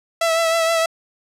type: tone with vibrato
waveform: sawtooth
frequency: 659.3 Hz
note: E5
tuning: in tune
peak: -12 dBFS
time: 0.21-0.86 s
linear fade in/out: 5 ms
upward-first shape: triangle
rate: 6.4 Hz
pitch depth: 33 cents each way
effects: low-pass 11000 Hz 12 dB/octave